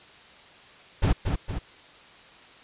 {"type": "noise with echo", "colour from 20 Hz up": "brown", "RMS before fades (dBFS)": -20, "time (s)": [1.02, 1.13], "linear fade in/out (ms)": 10, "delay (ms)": 230, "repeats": 2, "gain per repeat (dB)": -5, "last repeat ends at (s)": 1.59, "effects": ["white hiss -50 dBFS RMS until 2.63 s", "resampled to 8000 Hz"]}